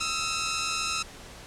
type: tone pair together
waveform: 10% pulse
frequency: 1272.3 / 1348 Hz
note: D#6 / E6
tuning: +38 / +38 cents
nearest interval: minor second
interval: 100 cents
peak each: -22 dBFS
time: 0-1.03 s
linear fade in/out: 10 ms
effects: pink hiss -45 dBFS RMS until 1.46 s + low-pass 9000 Hz 12 dB/octave